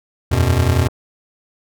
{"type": "chord", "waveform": "square", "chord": "E suspended second", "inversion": "none", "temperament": "just", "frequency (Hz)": [82.41, 92.71, 123.61], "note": ["E2", "F#2", "B2"], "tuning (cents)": [0, 4, 2], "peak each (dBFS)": -18, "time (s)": [0.31, 0.88], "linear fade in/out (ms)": 10}
{"type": "clicks", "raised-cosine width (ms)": 1, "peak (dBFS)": -22, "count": 2, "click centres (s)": [0.829, 0.885]}
{"effects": []}